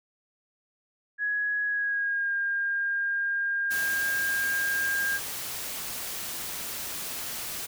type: tone with pitch glide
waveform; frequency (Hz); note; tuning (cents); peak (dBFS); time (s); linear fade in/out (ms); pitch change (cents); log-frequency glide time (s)
sine; 1673 to 1609.5; G#6 to G6; +12 to +45; -25; 1.18-5.2; 50; -67; 1.64-2.34
type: noise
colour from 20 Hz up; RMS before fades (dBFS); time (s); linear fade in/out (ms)
white; -35; 3.7-7.67; 20
effects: none